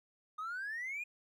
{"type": "exponential sweep", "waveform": "triangle", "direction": "up", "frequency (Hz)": [1225, 2489], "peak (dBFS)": -35, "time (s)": [0.38, 1.04], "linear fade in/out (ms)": 10, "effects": ["tanh soft clip ceiling -34 dBFS"]}